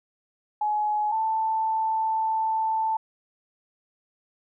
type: tone pair in turn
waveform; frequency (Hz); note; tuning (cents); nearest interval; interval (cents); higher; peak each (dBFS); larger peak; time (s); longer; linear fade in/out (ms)
sine; 844 / 883.7; G#5 / A5; +28 / +7; minor second; 79; second; -22; neither; 0.61-1.12 / 1.12-2.97; second; 5
effects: none